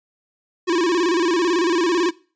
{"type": "tone with vibrato", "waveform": "square", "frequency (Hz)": 345.3, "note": "F4", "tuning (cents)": -20, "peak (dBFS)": -17, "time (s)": [0.67, 2.11], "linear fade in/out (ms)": 20, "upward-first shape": "square", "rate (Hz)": 18, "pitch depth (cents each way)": 94, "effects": ["noise-tail reverb RT60 0.4 s tail -22 dB re dry", "resampled to 16000 Hz"]}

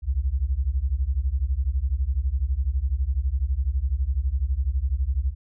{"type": "beating tone pair", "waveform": "sine", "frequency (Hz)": [60.3, 72.3], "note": ["B1", "D2"], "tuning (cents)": [-41, -27], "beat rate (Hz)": 12, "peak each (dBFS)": -24, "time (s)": [0.02, 5.35], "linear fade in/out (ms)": 50, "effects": []}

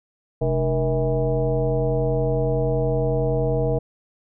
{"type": "tone with frequency modulation", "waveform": "sine", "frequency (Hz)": 301.9, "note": "D4", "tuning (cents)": 48, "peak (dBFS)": -18, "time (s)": [0.41, 3.79], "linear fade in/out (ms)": 10, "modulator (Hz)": 171, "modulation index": 2, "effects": []}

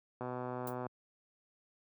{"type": "click train", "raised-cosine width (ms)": 1, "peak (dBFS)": -26, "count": 83, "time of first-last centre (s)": [0.21, 0.866], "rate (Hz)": 125}
{"type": "noise with exponential decay", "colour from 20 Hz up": "violet", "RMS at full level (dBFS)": -40, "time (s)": [0.67, 0.76], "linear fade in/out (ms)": 2, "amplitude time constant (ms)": 18}
{"effects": ["high-pass 100 Hz 12 dB/octave"]}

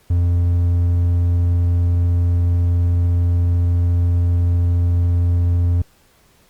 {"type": "tone", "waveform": "triangle", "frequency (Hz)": 87, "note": "F2", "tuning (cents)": -6, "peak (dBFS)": -11, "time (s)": [0.1, 5.82], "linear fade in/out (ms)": 5, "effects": ["pink hiss -55 dBFS RMS until 6.49 s", "Opus 48 kbps"]}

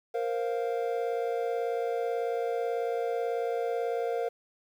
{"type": "chord", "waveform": "triangle", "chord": "Bb suspended second", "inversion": "none", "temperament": "just", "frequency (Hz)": [466.2, 524.4, 699.2], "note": ["Bb4", "C5", "F5"], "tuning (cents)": [0, 4, 2], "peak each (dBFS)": [-28, -33, -32], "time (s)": [0.14, 4.29], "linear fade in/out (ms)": 10, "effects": ["10-bit"]}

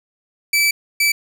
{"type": "tone bursts at uneven times", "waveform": "sawtooth", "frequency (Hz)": 2312, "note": "D7", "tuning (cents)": -28, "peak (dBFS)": -10, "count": 2, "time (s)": [[0.53, 0.71], [1, 1.12]], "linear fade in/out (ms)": 5, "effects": []}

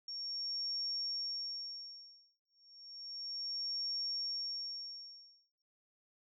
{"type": "tone with tremolo", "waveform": "sine", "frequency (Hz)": 5520, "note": "F8", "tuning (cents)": -21, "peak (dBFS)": -35, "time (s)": [0.08, 5.62], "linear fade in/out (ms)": 2, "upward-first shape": "sine", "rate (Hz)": 0.32, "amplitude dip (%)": 100, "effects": []}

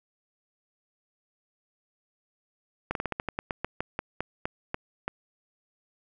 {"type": "slowing click train", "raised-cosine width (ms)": 0.5, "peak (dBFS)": -14, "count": 16, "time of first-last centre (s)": [2.91, 5.08], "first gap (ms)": 42, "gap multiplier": 1.16, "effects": []}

